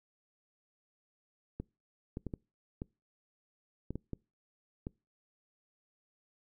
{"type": "clicks", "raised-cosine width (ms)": 3, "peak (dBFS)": -25, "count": 9, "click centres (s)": [1.6, 2.171, 2.267, 2.338, 2.819, 3.906, 3.956, 4.133, 4.869], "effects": ["noise-tail reverb RT60 0.3 s tail -26 dB re dry"]}